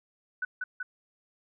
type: tone with echo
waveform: sine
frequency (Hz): 1494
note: F#6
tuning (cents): +16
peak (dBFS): -28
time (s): 0.42-0.45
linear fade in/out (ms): 5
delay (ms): 190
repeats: 2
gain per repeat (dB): -2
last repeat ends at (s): 0.83
effects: none